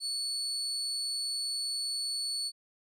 35% pulse tone, 4435 Hz, C#8, in tune, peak -30 dBFS, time 0-2.52 s, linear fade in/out 50 ms, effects resampled to 32000 Hz

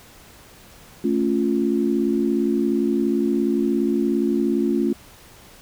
sine chord, A augmented, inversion none, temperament equal, 220 / 277.2 / 349.2 Hz, A3 / C#4 / E#4, 0 / 0 / 0 cents, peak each -22 dBFS, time 1.04-4.93 s, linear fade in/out 5 ms, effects pink hiss -47 dBFS RMS until 5.61 s

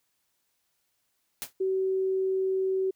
white noise with exponential decay, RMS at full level -30 dBFS, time 1.42-1.53 s, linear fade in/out 0 ms, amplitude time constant 22 ms
sine tone, 380 Hz, F#4, 46 cents sharp, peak -24 dBFS, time 1.6-2.91 s, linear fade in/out 10 ms
effects white hiss -75 dBFS RMS until 2.95 s

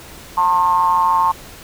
triangle ring-modulated tone, 87.31 Hz, F2, in tune, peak -7 dBFS, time 0.37-1.32 s, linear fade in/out 10 ms, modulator 984 Hz, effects pink hiss -38 dBFS RMS until 1.63 s

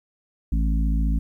harmonic tone, 54.7 Hz, A1, 9 cents flat, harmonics 1 / 3 / 4 / 5, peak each -19 / -29 / -31 / -33 dBFS, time 0.52-1.19 s, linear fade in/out 5 ms, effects 10-bit

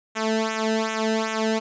sawtooth tone with flanger, 220.6 Hz, A3, 5 cents sharp, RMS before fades -24 dBFS, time 0.15-1.6 s, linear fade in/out 20 ms, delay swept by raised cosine 0.21 to 0.9 ms, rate 2.6 Hz, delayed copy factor -0.9, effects resampled to 16000 Hz

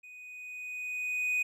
triangle tone with level ramp, 2489 Hz, D#7, in tune, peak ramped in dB -46 to -24 dBFS, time 0.03-1.43 s, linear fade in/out 10 ms, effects none

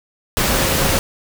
sine tone in noise, 542 Hz, C#5, 39 cents flat, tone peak -26 dBFS, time 0.5-0.98 s, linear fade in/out 0 ms, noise pink, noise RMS -17 dBFS, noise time 0.37-0.99 s, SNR -12 dB, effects none

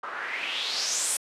white noise with low-pass filter sweep, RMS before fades -30 dBFS, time 0.03-1.17 s, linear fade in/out 5 ms, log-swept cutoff 1200 to 9900 Hz, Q 4, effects high-pass 400 Hz 12 dB/octave + resampled to 32000 Hz

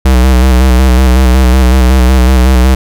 square tone with vibrato, 63.7 Hz, C2, 46 cents flat, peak -4 dBFS, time 0.05-2.75 s, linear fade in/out 5 ms, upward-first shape square, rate 5.4 Hz, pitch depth 44 cents each way, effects none

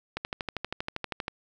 click train, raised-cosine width 0.3 ms, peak -15 dBFS, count 15, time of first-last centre 0.17-1.281 s, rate 12.6 Hz, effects none

